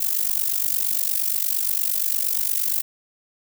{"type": "noise with amplitude modulation", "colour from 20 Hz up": "violet", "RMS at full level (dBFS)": -19, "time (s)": [0, 2.82], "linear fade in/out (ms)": 10, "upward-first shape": "sine", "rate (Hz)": 48.6, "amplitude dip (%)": 85, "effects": []}